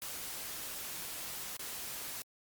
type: noise with dropouts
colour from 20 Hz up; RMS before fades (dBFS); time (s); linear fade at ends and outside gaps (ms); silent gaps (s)
white; -42; 0.02-2.22; 0; 1.567-1.594
effects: Opus 48 kbps